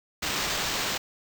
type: noise with sample-and-hold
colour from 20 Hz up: white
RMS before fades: -29 dBFS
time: 0.22-0.98 s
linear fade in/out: 10 ms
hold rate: 11025 Hz
effects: none